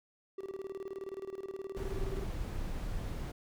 triangle tone with tremolo, 387.4 Hz, G4, 20 cents flat, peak -35 dBFS, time 0.38-2.24 s, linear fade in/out 5 ms, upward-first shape square, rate 19 Hz, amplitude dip 80%
brown noise, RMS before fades -37 dBFS, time 1.76-3.32 s, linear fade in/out 10 ms
effects none

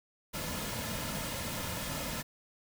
pink noise with comb filter, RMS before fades -37 dBFS, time 0.33-2.23 s, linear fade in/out 20 ms, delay 2.6 ms, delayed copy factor -0.55, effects none

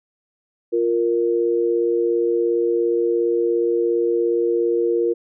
sine tone pair together, 349.2 / 466.4 Hz, F4 / A#4, 0 / +1 cents, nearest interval perfect fourth, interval 501 cents, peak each -19 dBFS, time 0.72-5.14 s, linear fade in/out 20 ms, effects none

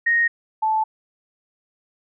sine tone pair in turn, 1864.7 / 873.4 Hz, A#6 / A5, 0 / -13 cents, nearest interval octave + minor second, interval 1313 cents, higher first, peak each -15 / -17 dBFS, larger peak first, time 0.06-0.28 / 0.62-0.84 s, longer neither, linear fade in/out 10 ms, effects none

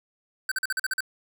square tone bursts, 1538 Hz, G6, 33 cents flat, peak -25 dBFS, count 8, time 0.49-1.006 s, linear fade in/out 2 ms, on 26 ms, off 44 ms, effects none

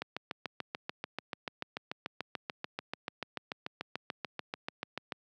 click train, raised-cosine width 0.3 ms, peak -19 dBFS, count 36, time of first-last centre 0.02-5.122 s, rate 6.86 Hz, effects high-pass 150 Hz 12 dB/octave

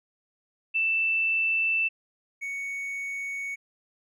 sine / triangle tone pair in turn, 2657 / 2226 Hz, E7 / C#7, +13 / +7 cents, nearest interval minor third, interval 306 cents, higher first, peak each -22 / -29 dBFS, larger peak first, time 0.74-1.89 / 2.41-3.56 s, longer neither, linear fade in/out 20 ms, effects none

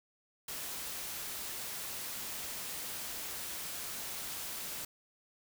white noise, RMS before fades -41 dBFS, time 0.48-4.85 s, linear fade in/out 5 ms, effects none

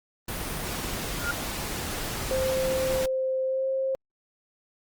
pink noise, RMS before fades -32 dBFS, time 0.28-3.06 s, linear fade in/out 5 ms
sine tone with exponential growth, 1415 Hz, F6, 22 cents sharp, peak -23 dBFS, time 1.08-1.31 s, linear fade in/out 2 ms, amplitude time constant 49 ms
sine tone with pitch glide, 523.3 to 531.5 Hz, C5 to C5, 0 to +27 cents, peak -24 dBFS, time 2.31-3.95 s, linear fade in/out 0 ms, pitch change +27 cents, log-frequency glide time 3.45-3.67 s
effects Opus 32 kbps

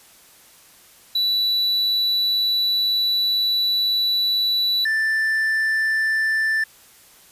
triangle tone pair in turn, 3951 / 1768.1 Hz, B7 / A6, 0 / +8 cents, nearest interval octave + major second, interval 1392 cents, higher first, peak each -16 dBFS, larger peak neither, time 1.15-4.85 / 4.85-6.64 s, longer first, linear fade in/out 5 ms, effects white hiss -50 dBFS RMS until 7.31 s + resampled to 32000 Hz

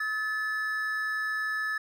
triangle tone pair together, 1282 / 1735.2 Hz, E6 / A6, -49 / -25 cents, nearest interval perfect fourth, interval 524 cents, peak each -34 / -27 dBFS, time 0-1.78 s, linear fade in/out 5 ms, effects none

